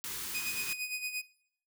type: band-stop noise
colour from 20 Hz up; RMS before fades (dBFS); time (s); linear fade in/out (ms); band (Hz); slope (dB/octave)
white; -39; 0.04-0.73; 0; 460 to 900; 48
type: tone with tremolo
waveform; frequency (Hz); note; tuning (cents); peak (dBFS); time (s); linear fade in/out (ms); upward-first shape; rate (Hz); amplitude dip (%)
sawtooth; 2492; D#7; +2; -29; 0.34-1.22; 10; sine; 8.7; 65
effects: noise-tail reverb RT60 0.7 s tail -20 dB re dry